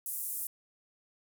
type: band-pass noise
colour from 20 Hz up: white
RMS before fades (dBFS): -37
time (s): 0.06-0.47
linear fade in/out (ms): 2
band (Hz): 9200 to 16000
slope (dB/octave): 24
effects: none